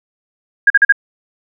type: tone bursts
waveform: sine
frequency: 1629 Hz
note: G#6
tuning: 34 cents flat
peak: -4 dBFS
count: 4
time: 0.67-0.924 s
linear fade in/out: 5 ms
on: 32 ms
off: 42 ms
effects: none